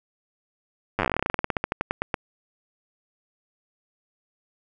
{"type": "slowing click train", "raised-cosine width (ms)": 0.5, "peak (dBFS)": -8, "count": 27, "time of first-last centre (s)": [0.99, 2.142], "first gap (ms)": 9, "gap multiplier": 1.11, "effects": []}